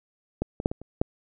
clicks, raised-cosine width 2 ms, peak -12 / -19 / -7 / -17 / -28 / -8 dBFS, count 6, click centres 0.42 / 0.601 / 0.659 / 0.715 / 0.816 / 1.015 s, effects none

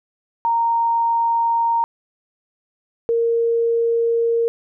sine tone pair in turn, 927 / 463.5 Hz, A#5 / A#4, -10 / -10 cents, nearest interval octave, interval 1200 cents, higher first, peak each -15 dBFS, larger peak neither, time 0.45-1.84 / 3.09-4.48 s, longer neither, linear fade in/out 0 ms, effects none

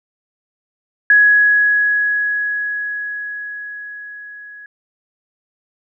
sine tone with level ramp, 1674 Hz, G#6, 13 cents sharp, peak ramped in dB -6 to -34 dBFS, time 1.1-4.66 s, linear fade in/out 2 ms, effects none

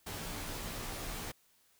pink noise with comb filter, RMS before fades -41 dBFS, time 0.06-1.32 s, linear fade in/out 10 ms, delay 15 ms, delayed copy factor -0.65, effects white hiss -69 dBFS RMS until 1.79 s

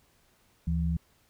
sine tone pair together, 74 / 166.51 Hz, D2 / E3, +14 / +18 cents, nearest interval octave + major second, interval 1404 cents, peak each -28 dBFS, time 0.67-0.97 s, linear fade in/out 5 ms, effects pink hiss -66 dBFS RMS until 1.29 s

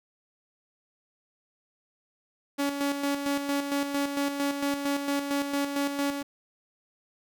sawtooth tone with tremolo, 282.3 Hz, C#4, 32 cents sharp, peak -21 dBFS, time 2.58-6.23 s, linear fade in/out 20 ms, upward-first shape square, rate 4.4 Hz, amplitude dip 50%, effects none

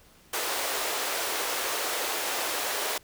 pink high-pass noise, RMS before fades -30 dBFS, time 0.33-2.98 s, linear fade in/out 5 ms, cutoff 410 Hz, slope 24 dB/octave, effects pink hiss -57 dBFS RMS until 3.03 s

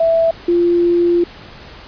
sine tone pair in turn, 659.3 / 346.3 Hz, E5 / F4, 0 / -15 cents, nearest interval major seventh, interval 1115 cents, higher first, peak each -10 dBFS, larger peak neither, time 0-0.31 / 0.48-1.24 s, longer second, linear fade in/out 5 ms, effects pink hiss -37 dBFS RMS until 1.87 s + resampled to 11025 Hz

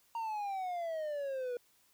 triangle exponential sweep, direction down, 932.3 to 480 Hz, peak -33 dBFS, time 0.15-1.57 s, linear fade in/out 2 ms, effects white hiss -69 dBFS RMS until 1.93 s

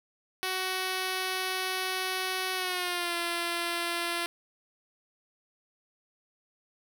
5% pulse tone with pitch glide, 373.8 to 342.8 Hz, F#4 to F4, +18 to -32 cents, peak -18 dBFS, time 0.43-4.26 s, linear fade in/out 0 ms, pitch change -150 cents, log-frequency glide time 2.54-3.15 s, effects none

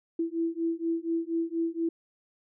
sine beating tone pair, 329.6 / 333.8 Hz, E4 / E4, 0 / +22 cents, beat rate 4.2 Hz, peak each -30 dBFS, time 0.19-1.89 s, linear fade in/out 5 ms, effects none

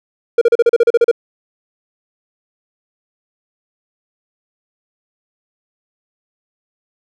triangle tone bursts, 470 Hz, A#4, 14 cents sharp, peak -4 dBFS, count 11, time 0.38-1.114 s, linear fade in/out 5 ms, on 34 ms, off 36 ms, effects none

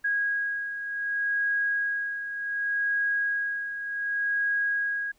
sine beating tone pair, 1645 / 1645.67 Hz, G#6 / G#6, -17 / -16 cents, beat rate 0.67 Hz, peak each -26 / -33 dBFS, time 0.04-5.12 s, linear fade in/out 10 ms, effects pink hiss -66 dBFS RMS until 5.18 s

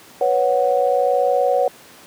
sine chord, B suspended second, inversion none, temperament equal, 493.9 / 554.4 / 740 Hz, B4 / C#5 / F#5, 0 / 0 / 0 cents, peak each -19 / -18 / -19 dBFS, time 0.21-1.68 s, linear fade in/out 2 ms, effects pink hiss -44 dBFS RMS until 2.06 s + high-pass 200 Hz 12 dB/octave

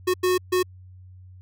square tone bursts at uneven times, 365.4 Hz, F#4, 22 cents flat, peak -19 dBFS, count 3, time 0.07-0.14 / 0.23-0.38 / 0.52-0.63 s, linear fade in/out 10 ms, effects added 92 Hz sine -43 dBFS peak until 1.41 s

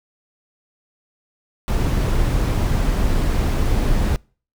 brown noise, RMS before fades -18 dBFS, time 1.68-4.16 s, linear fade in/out 0 ms, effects noise-tail reverb RT60 0.4 s tail -26 dB re dry

